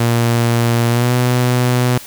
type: tone with pitch glide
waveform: sawtooth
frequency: 117.7 to 124.05 Hz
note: A#2 to B2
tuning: +17 to +8 cents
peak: -8 dBFS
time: 0-1.98 s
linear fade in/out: 5 ms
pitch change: +91 cents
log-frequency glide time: 0.88-1.14 s
effects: white hiss -35 dBFS RMS until 2.06 s